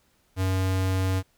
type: tone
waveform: square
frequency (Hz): 94.2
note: F#2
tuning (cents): +32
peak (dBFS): -23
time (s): 0.36-1.23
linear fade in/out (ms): 50
effects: pink hiss -66 dBFS RMS until 1.37 s